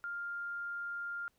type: tone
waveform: sine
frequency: 1400 Hz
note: F6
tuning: 4 cents sharp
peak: -37 dBFS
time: 0.04-1.28 s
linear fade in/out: 0 ms
effects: pink hiss -75 dBFS RMS until 1.38 s